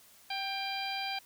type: harmonic tone with a mistuned harmonic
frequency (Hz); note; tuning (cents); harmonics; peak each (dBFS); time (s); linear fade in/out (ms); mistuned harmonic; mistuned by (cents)
793; G5; +20; 1 / 2 / 3 / 4 / 5 / 6; -37 / -44 / -39 / -42 / -43 / -42; 0.3-1.19; 5; 1; -28
effects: white hiss -59 dBFS RMS until 1.25 s